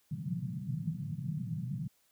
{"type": "band-pass noise", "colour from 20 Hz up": "white", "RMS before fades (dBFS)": -37, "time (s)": [0.11, 1.88], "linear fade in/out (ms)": 5, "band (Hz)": [120, 180], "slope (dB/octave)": 48, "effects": ["white hiss -71 dBFS RMS until 2.11 s"]}